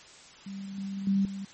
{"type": "tone with level steps", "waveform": "sine", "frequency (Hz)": 196, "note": "G3", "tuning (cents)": 0, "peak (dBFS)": [-36, -32, -22, -34], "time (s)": [0.46, 1.45], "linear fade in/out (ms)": 5, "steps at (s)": [0.78, 1.07, 1.25], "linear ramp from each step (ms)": 2, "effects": ["white hiss -51 dBFS RMS until 1.53 s", "MP3 32 kbps"]}